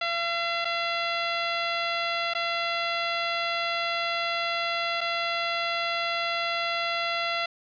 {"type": "tone with dropouts", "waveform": "10% pulse", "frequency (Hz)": 680, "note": "F5", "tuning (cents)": -46, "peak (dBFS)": -17, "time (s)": [0.01, 7.46], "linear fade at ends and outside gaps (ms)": 5, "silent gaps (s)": [[0.647, 0.652], [2.337, 2.349], [5.008, 5.012]], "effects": ["resampled to 11025 Hz", "8-bit"]}